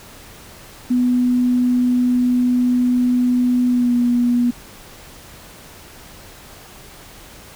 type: tone with pitch glide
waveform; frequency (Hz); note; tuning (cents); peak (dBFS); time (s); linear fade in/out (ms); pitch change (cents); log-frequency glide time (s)
sine; 247.7 to 242.2; B3 to B3; +5 to -34; -13; 0.9-4.51; 10; -39; 3.68-3.94
effects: pink hiss -41 dBFS RMS until 7.55 s